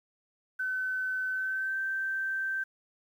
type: tone with pitch glide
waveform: sine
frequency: 1519 to 1558.1 Hz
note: F#6 to G6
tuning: +45 to -11 cents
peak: -29 dBFS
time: 0.59-2.64 s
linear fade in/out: 10 ms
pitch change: +44 cents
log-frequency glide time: 1.31-1.78 s
effects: 10-bit